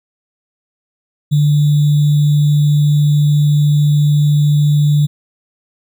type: tone with sample-and-hold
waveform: sine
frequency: 147.7 Hz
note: D3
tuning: 10 cents sharp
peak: -8 dBFS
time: 1.31-5.07 s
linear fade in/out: 20 ms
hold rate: 3675 Hz
effects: none